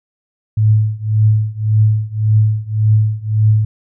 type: tone with tremolo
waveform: sine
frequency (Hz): 107.9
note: A2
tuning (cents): -33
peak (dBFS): -6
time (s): 0.57-3.65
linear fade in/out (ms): 5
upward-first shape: triangle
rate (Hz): 1.8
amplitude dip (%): 95
effects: none